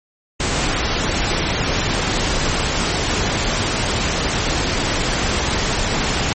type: noise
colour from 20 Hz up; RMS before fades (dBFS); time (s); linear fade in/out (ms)
pink; -19; 0.4-6.33; 2
effects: MP3 32 kbps